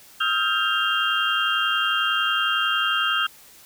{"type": "tone cluster", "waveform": "sine", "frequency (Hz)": [1271, 1382, 1580, 2791, 3198], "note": ["D#6", "F6", "G6", "F7", "G7"], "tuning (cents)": [36, -19, 13, -2, 34], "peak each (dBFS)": -26, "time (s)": [0.2, 3.27], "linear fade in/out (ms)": 10, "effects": ["white hiss -49 dBFS RMS until 3.65 s"]}